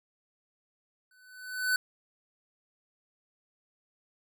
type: tone with exponential growth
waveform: square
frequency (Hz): 1504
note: F#6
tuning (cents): +28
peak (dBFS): -23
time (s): 1.11-1.76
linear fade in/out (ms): 2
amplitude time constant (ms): 140
effects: none